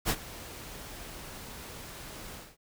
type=noise with ADSR envelope; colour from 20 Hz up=pink; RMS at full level=-26 dBFS; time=0.05-2.57 s; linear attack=44 ms; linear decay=60 ms; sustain=-18 dB; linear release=220 ms; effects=none